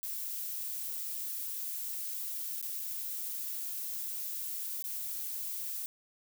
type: noise with dropouts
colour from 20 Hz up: violet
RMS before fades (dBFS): -38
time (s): 0.03-5.86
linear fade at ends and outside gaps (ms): 0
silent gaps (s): 2.614-2.627 / 2.796-2.8 / 4.825-4.841
effects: none